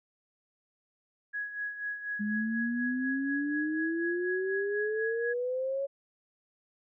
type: tone with tremolo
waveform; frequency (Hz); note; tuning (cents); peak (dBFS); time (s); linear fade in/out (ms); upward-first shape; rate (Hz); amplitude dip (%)
sine; 1669; G#6; +8; -31; 1.33-5.34; 20; sine; 4.1; 65
type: exponential sweep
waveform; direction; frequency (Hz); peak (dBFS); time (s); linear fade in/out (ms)
sine; up; 206.4 to 558; -29; 2.19-5.87; 20
effects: none